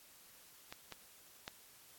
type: clicks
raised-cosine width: 0.2 ms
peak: -29 / -29 / -26 dBFS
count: 3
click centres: 0.725 / 0.923 / 1.479 s
effects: white hiss -61 dBFS RMS until 1.98 s + AAC 64 kbps